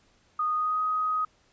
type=tone with pitch glide; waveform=sine; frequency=1236 to 1255.4 Hz; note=D#6 to D#6; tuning=-12 to +15 cents; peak=-24 dBFS; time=0.39-1.25 s; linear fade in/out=5 ms; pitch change=+27 cents; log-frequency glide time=0.53-0.81 s; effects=pink hiss -64 dBFS RMS until 1.52 s + resampled to 16000 Hz